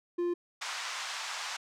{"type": "tone", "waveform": "triangle", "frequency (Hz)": 349.2, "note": "F4", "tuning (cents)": 0, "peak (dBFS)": -26, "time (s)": [0.18, 0.34], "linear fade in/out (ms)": 10}
{"type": "band-pass noise", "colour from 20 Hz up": "pink", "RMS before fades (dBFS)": -38, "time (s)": [0.61, 1.57], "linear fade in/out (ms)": 10, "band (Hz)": [890, 7100], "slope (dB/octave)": 24}
{"effects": []}